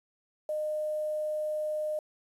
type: tone with quantisation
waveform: sine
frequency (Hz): 611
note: D#5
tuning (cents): -32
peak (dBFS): -29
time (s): 0.49-1.99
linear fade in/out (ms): 2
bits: 9
effects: resampled to 32000 Hz